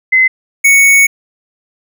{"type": "tone pair in turn", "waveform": ["sine", "square"], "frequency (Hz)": [2049, 2222], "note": ["C7", "C#7"], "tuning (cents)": [-37, 4], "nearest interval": "minor second", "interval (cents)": 141, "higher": "second", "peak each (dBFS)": -5, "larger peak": "neither", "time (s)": [[0.12, 0.28], [0.64, 1.07]], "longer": "second", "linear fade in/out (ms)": 10, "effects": []}